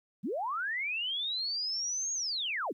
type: linear two-way sweep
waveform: sine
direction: up then down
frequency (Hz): 153.4 to 6645 to 153.4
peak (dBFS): -31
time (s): 0.23-2.73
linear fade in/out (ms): 20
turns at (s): 2.13
effects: 12-bit